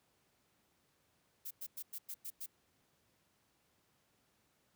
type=noise bursts; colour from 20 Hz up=violet; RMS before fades=-44 dBFS; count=7; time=1.45-2.463 s; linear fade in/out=10 ms; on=59 ms; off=100 ms; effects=pink hiss -75 dBFS RMS until 4.75 s + high-pass 80 Hz 12 dB/octave